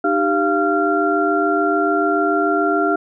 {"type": "tone cluster", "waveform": "sine", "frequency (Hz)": [305.4, 392.3, 692, 1379], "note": ["D#4", "G4", "F5", "F6"], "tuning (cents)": [-32, 1, -16, -22], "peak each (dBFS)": -20, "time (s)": [0.04, 2.96], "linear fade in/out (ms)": 5, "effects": []}